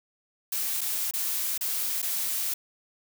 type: noise with dropouts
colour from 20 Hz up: blue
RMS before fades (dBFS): -29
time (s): 0.52-2.54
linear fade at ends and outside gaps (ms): 5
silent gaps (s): 0.809-0.813 / 1.111-1.136 / 1.578-1.609 / 2.019-2.026
effects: none